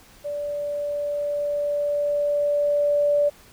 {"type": "tone with level ramp", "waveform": "sine", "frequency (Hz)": 582, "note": "D5", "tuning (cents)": -16, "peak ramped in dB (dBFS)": [-26, -16], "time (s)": [0.24, 3.3], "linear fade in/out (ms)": 20, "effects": ["pink hiss -51 dBFS RMS until 3.52 s"]}